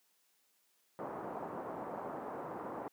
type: low-pass noise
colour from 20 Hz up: white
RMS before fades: -42 dBFS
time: 0.99-2.88 s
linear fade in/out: 0 ms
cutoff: 1000 Hz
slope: 24 dB/octave
effects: white hiss -74 dBFS RMS until 2.92 s + high-pass 200 Hz 12 dB/octave